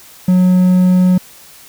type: tone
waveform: triangle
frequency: 182.7 Hz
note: F#3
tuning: 22 cents flat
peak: -5 dBFS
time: 0.28-1.18 s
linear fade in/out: 5 ms
effects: white hiss -40 dBFS RMS until 1.68 s